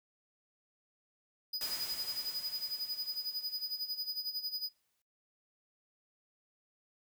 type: tone with tremolo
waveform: square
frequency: 4963 Hz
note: D#8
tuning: 5 cents flat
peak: -34 dBFS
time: 1.53-4.69 s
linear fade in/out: 5 ms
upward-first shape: sine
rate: 11 Hz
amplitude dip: 80%
type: noise with exponential decay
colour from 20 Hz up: white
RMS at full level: -41 dBFS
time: 1.61-5.02 s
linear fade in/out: 1 ms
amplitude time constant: 740 ms
effects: noise-tail reverb RT60 0.2 s tail -18 dB re dry